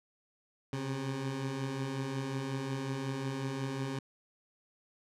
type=beating tone pair; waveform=20% pulse; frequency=130 / 135.5 Hz; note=C3 / C#3; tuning=-11 / -39 cents; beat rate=5.5 Hz; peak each=-37 / -30 dBFS; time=0.73-3.99 s; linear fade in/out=2 ms; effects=low-pass 8000 Hz 12 dB/octave